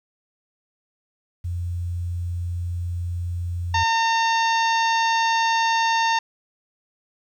sine tone, 87.31 Hz, F2, in tune, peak -24 dBFS, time 1.44-3.84 s, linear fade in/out 10 ms
harmonic tone, 910 Hz, A#5, 42 cents flat, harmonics 1 / 2 / 3 / 4 / 5 / 6 / 7, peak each -19 / -25 / -29 / -31 / -33 / -35 / -36 dBFS, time 3.74-6.19 s, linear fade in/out 5 ms
effects 9-bit

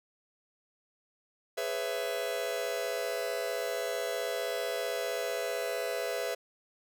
45% pulse chord, C# minor seventh, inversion second, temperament just, 415.8 / 498.9 / 554.4 / 665.2 Hz, G#4 / B4 / C#5 / E5, +2 / +17 / 0 / +16 cents, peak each -39 / -36 / -39 / -36 dBFS, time 1.57-6.35 s, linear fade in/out 10 ms, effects none

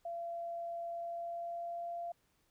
sine tone with pitch glide, 682 to 688.3 Hz, F5 to F5, -41 to -25 cents, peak -38 dBFS, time 0.05-2.12 s, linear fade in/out 5 ms, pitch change +16 cents, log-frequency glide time 0.87-1.98 s, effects pink hiss -75 dBFS RMS until 2.5 s

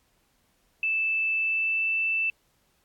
sine tone with pitch glide, 2637 to 2652 Hz, E7 to E7, 0 to +10 cents, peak -23 dBFS, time 0.83-2.3 s, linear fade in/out 2 ms, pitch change +10 cents, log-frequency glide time 1.34-1.92 s, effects pink hiss -68 dBFS RMS until 2.84 s + AAC 64 kbps

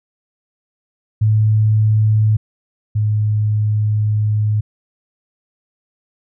sine tone pair in turn, 108 / 106.33 Hz, A2 / G#2, -32 / +41 cents, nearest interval unison, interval 27 cents, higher first, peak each -10 / -13 dBFS, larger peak first, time 1.21-2.37 / 2.95-4.61 s, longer second, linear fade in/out 10 ms, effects none

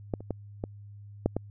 clicks, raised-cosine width 2 ms, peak -15 / -29 / -17 / -18 / -10 / -15 dBFS, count 6, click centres 0.138 / 0.206 / 0.307 / 0.639 / 1.26 / 1.366 s, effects added 102 Hz sine -44 dBFS peak until 1.5 s

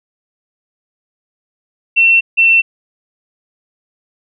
sine tone pair in turn, 2705 / 2694 Hz, E7 / E7, +44 / +37 cents, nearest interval unison, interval 7 cents, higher first, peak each -6 dBFS, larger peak neither, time 1.96-2.21 / 2.37-2.62 s, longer neither, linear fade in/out 20 ms, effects none

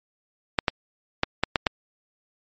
clicks, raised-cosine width 0.3 ms, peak -3 dBFS, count 6, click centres 0.588 / 0.682 / 1.234 / 1.436 / 1.558 / 1.668 s, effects MP3 32 kbps

